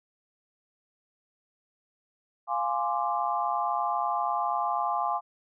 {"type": "chord", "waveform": "sine", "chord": "D half-diminished seventh", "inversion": "first", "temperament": "equal", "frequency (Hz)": [698.5, 830.6, 1046.5, 1174.7], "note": ["F5", "Ab5", "C6", "D6"], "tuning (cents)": [0, 0, 0, 0], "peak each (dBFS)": [-31, -30, -31, -32], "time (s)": [2.47, 5.21], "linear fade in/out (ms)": 50, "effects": []}